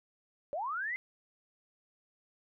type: linear sweep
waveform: sine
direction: up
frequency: 540 to 2093 Hz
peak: -33 dBFS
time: 0.53-0.96 s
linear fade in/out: 0 ms
effects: none